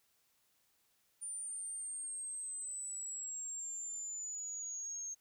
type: exponential sweep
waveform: sine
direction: down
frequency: 9240 to 6420 Hz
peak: -40 dBFS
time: 1.21-5.15 s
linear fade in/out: 20 ms
effects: white hiss -75 dBFS RMS until 5.2 s